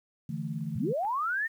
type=chord; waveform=sine; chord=D suspended second; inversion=none; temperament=equal; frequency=146.83 / 164.81 / 220 Hz; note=D3 / E3 / A3; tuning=0 / 0 / 0 cents; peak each=-36 / -35 / -37 dBFS; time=0.29-0.93 s; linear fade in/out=5 ms
type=linear sweep; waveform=sine; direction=up; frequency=69.9 to 1864.7 Hz; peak=-27 dBFS; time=0.75-1.48 s; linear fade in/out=20 ms
type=clicks; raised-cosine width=0.5 ms; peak=-41 / -36 dBFS; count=2; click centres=1.034 / 1.05 s
effects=10-bit